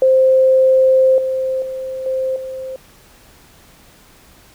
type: tone with level steps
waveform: sine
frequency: 523.3 Hz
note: C5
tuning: in tune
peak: -8 / -16 / -22 / -16 / -24 dBFS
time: 0.02-2.76 s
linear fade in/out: 2 ms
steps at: 1.18 / 1.62 / 2.06 / 2.36 s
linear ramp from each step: 2 ms
effects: pink hiss -47 dBFS RMS until 4.54 s